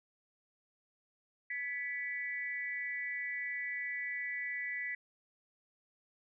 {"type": "tone with amplitude modulation", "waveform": "sine", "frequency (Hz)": 1975.5, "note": "B6", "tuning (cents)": 0, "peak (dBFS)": -32, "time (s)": [1.5, 4.95], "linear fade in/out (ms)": 5, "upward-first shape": "sine", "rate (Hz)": 277, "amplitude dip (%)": 80, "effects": []}